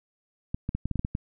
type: clicks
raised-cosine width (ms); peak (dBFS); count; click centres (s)
5; -16; 9; 0.545 / 0.691 / 0.75 / 0.856 / 0.913 / 0.957 / 0.994 / 1.049 / 1.151
effects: none